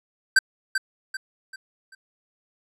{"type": "tone with echo", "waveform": "square", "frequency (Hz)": 1556, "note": "G6", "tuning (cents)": -13, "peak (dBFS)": -13, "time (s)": [0.36, 0.39], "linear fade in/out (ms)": 5, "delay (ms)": 390, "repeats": 4, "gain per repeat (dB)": -8, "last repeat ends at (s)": 1.95, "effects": ["low-pass 10000 Hz 12 dB/octave"]}